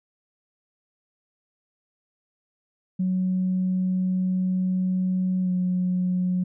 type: tone with pitch glide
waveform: sine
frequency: 185 to 181.82 Hz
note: F#3 to F#3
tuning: 0 to -30 cents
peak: -20 dBFS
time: 2.99-6.44 s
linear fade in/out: 10 ms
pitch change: -30 cents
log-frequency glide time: 5.42-5.5 s
effects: tanh soft clip ceiling -16 dBFS